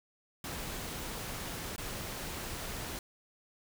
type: noise with dropouts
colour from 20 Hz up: pink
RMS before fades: -40 dBFS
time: 0.44-2.99 s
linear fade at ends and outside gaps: 2 ms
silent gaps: 1.762-1.78 s
effects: none